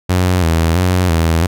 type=tone with vibrato; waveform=sawtooth; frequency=86.4 Hz; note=F2; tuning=18 cents flat; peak=-7 dBFS; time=0.09-1.47 s; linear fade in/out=10 ms; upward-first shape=square; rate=1.5 Hz; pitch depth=90 cents each way; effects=none